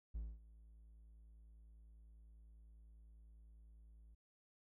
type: tone with ADSR envelope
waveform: triangle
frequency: 55 Hz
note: A1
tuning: in tune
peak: -38 dBFS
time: 0.14-4.15 s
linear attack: 15 ms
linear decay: 230 ms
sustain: -19 dB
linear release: 9 ms
effects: none